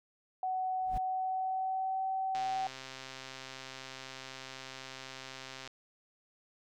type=tone with pitch glide; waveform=sine; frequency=748 to 763.7 Hz; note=F#5 to G5; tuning=+19 to -45 cents; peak=-31 dBFS; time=0.43-2.67 s; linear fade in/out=2 ms; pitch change=+36 cents; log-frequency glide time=0.97-2.04 s
type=noise with exponential growth; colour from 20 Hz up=brown; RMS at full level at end=-34 dBFS; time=0.81-0.98 s; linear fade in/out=5 ms; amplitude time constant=36 ms
type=click train; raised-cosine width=0.2 ms; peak=-27 dBFS; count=440; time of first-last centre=2.35-5.676 s; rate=132 Hz
effects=none